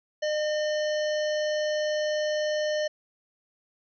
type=harmonic tone; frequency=607 Hz; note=D#5; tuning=43 cents flat; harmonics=1 / 3 / 5 / 7 / 9 / 10; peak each=-25 / -35 / -39 / -42 / -44 / -45 dBFS; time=0.22-2.88 s; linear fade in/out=10 ms; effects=none